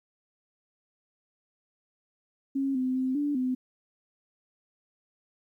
sine tone with pitch steps, 272.4 / 256.9 / 259.4 / 290.4 / 255.2 Hz, C#4 / C4 / C4 / D4 / C4, -30 / -32 / -15 / -19 / -43 cents, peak -25 dBFS, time 2.55-3.55 s, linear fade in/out 10 ms, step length 200 ms, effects 11-bit

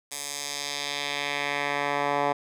10% pulse tone with band-pass filter sweep, 143.4 Hz, D3, 41 cents flat, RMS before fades -29 dBFS, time 0.11-2.33 s, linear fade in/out 10 ms, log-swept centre 8800 to 940 Hz, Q 1.2, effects none

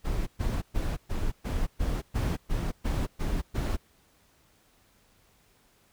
brown noise bursts, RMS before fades -28 dBFS, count 11, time 0.04-3.77 s, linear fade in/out 20 ms, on 230 ms, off 120 ms, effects pink hiss -64 dBFS RMS until 5.92 s

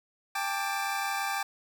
25% pulse chord, G suspended second, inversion none, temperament equal with one note detuned, 793.6 / 880 / 1174.7 Hz, G5 / A5 / D6, +21 / 0 / 0 cents, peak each -28 / -33 / -31 dBFS, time 0.35-1.43 s, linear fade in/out 5 ms, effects 10-bit

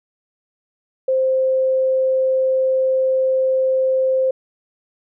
sine tone, 523.3 Hz, C5, in tune, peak -14 dBFS, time 1.08-4.31 s, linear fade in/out 5 ms, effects none

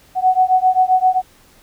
sine beating tone pair, 740 / 747.6 Hz, F#5 / F#5, 0 / +18 cents, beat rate 7.6 Hz, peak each -14 dBFS, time 0.15-1.22 s, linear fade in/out 50 ms, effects pink hiss -50 dBFS RMS until 1.62 s

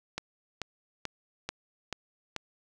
click train, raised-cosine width 0.2 ms, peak -16 dBFS, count 6, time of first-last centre 0.18-2.363 s, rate 2.29 Hz, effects none

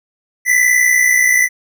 square tone pair together, 1975.5 / 2036 Hz, B6 / C7, 0 / -48 cents, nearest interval minor second, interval 52 cents, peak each -12 / -15 dBFS, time 0.45-1.49 s, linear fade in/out 50 ms, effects none

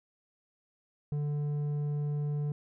square tone with low-pass filter, 146.83 Hz, D3, in tune, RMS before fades -32 dBFS, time 1.12-2.52 s, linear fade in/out 2 ms, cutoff 360 Hz, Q 0.57, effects none

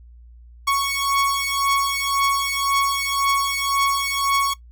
sawtooth beating tone pair, 1108.7 / 1110.6 Hz, C#6 / C#6, 0 / +3 cents, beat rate 1.9 Hz, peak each -18 dBFS, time 0.67-4.54 s, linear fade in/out 10 ms, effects noise-tail reverb RT60 0.1 s tail -19 dB re dry + added 59 Hz sine -42 dBFS peak until 4.71 s

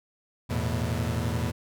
30% pulse chord, E suspended fourth, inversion none, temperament equal with one note detuned, 82.41 / 110 / 121.56 Hz, E2 / A2 / B2, 0 / 0 / -27 cents, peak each -28 dBFS, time 0.49-1.52 s, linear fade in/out 20 ms, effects none

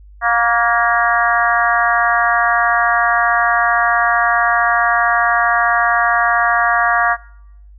harmonic tone with a mistuned harmonic, 235.4 Hz, A#3, 17 cents sharp, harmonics 3 / 4 / 5 / 6 / 7 / 8, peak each -17 / -23 / -17 / -20 / -18 / -21 dBFS, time 0.21-7.17 s, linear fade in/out 50 ms, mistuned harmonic 5, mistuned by -30 cents, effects noise-tail reverb RT60 0.8 s tail -23 dB re dry + added 50 Hz sine -38 dBFS peak until 7.78 s

